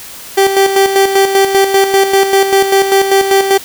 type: tone with tremolo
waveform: 30% pulse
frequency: 390.4 Hz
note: G4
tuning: 7 cents flat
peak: -3 dBFS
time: 0.37-3.58 s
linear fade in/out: 10 ms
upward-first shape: square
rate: 5.1 Hz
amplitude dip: 55%
effects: white hiss -30 dBFS RMS until 3.64 s